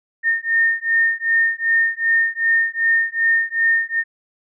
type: beating tone pair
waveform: sine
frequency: 1825 / 1827.6 Hz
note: A#6 / A#6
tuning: -37 / -35 cents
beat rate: 2.6 Hz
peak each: -18 dBFS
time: 0.23-4.04 s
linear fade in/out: 50 ms
effects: none